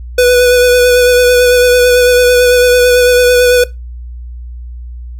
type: tone with vibrato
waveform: square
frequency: 493.9 Hz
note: B4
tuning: in tune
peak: -5 dBFS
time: 0.18-3.64 s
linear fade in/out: 5 ms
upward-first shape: sine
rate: 9 Hz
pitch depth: 17 cents each way
effects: noise-tail reverb RT60 0.2 s tail -19 dB re dry + added 60 Hz sine -23 dBFS peak until 5.19 s